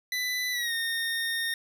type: tone with pitch glide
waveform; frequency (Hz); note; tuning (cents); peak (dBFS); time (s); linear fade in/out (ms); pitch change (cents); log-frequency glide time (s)
25% pulse; 1994 to 1839.1; B6 to A#6; +16 to -24; -24; 0.12-1.54; 2; -140; 0.51-0.73
effects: none